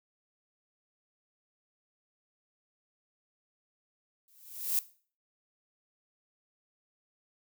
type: noise with exponential growth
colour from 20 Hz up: violet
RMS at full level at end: -26 dBFS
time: 4.28-4.79 s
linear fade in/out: 1 ms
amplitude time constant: 110 ms
effects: noise-tail reverb RT60 0.4 s tail -17 dB re dry